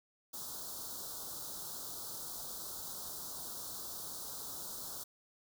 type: band-stop noise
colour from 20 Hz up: white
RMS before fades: -44 dBFS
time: 0.33-5.04 s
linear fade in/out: 10 ms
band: 1400 to 3700 Hz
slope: 48 dB/octave
effects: none